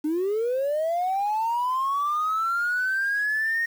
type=linear sweep; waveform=triangle; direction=up; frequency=293.7 to 1864.7 Hz; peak=-19 dBFS; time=0.04-3.66 s; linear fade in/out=10 ms; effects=tanh soft clip ceiling -19 dBFS + 8-bit